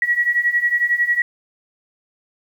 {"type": "beating tone pair", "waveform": "sine", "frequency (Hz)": [1916, 1927], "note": ["A#6", "B6"], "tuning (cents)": [47, -43], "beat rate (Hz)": 11, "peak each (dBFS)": [-20, -17], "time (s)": [0.02, 1.22], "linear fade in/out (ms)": 2, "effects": ["8-bit"]}